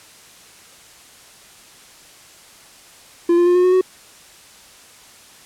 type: tone with pitch steps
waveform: triangle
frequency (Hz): 343.6 / 349 / 354.5 / 360.1 / 365.7 / 371.5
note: F4 / F4 / F4 / F#4 / F#4 / F#4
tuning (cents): -28 / -1 / +26 / -47 / -20 / +7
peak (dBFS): -9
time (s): 3.29-3.812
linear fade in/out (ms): 5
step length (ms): 87
effects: white hiss -45 dBFS RMS until 5.45 s + low-pass 10000 Hz 12 dB/octave